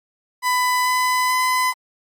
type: tone with pitch steps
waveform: 30% pulse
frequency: 999 / 1005.9 / 1012.9 Hz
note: B5 / B5 / B5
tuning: +20 / +31 / +43 cents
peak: -14 dBFS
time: 0.42-1.74 s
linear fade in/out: 50 ms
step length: 440 ms
effects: AAC 64 kbps